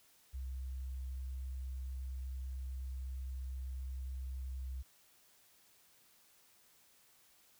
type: tone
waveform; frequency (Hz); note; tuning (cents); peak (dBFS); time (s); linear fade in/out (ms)
sine; 64.9; C2; -13; -39; 0.33-4.83; 20
effects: white hiss -67 dBFS RMS until 7.59 s